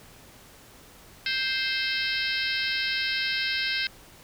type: harmonic tone with a mistuned harmonic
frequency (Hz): 524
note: C5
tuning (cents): +2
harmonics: 3 / 4 / 5 / 6 / 7 / 8 / 9 / 10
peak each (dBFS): -31 / -32 / -33 / -34 / -34 / -35 / -36 / -36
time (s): 1.26-3.87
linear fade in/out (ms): 2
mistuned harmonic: 7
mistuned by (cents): +56
effects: pink hiss -51 dBFS RMS until 4.23 s